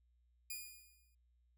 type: tone with exponential decay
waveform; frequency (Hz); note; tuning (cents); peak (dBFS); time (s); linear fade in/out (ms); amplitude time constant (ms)
5% pulse; 2444; D#7; -32; -31; 0.5-1.15; 5; 140
effects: added 60 Hz sine -70 dBFS peak until 1.57 s